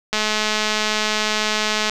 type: click train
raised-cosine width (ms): 0.2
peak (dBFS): -3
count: 379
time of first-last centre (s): 0.13-1.896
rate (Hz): 214
effects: none